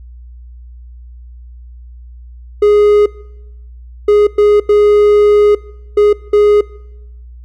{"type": "tone bursts at uneven times", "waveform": "triangle", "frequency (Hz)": 415.3, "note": "G#4", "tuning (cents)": 0, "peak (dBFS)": -3, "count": 6, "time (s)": [[2.62, 3.06], [4.08, 4.27], [4.38, 4.6], [4.69, 5.55], [5.97, 6.13], [6.33, 6.61]], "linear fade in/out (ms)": 5, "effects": ["noise-tail reverb RT60 1.0 s tail -23 dB re dry", "added 60 Hz sine -31 dBFS peak until 7.44 s"]}